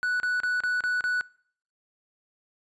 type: tone bursts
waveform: triangle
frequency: 1480 Hz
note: F#6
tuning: in tune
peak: -22 dBFS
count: 6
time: 0.03-1.21 s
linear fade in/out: 0 ms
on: 170 ms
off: 32 ms
effects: noise-tail reverb RT60 0.6 s tail -24 dB re dry + resampled to 22050 Hz